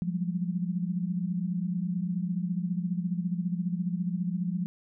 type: tone cluster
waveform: sine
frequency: 174 / 188.8 / 203.3 Hz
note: F3 / F#3 / G#3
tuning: -6 / +35 / -37 cents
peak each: -29 / -34 / -36 dBFS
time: 0.02-4.66 s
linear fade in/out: 0 ms
effects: none